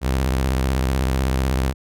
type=tone with vibrato; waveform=sawtooth; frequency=65.41 Hz; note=C2; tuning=in tune; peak=-14 dBFS; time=0.01-1.74 s; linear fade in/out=50 ms; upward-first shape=square; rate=16 Hz; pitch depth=110 cents each way; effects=none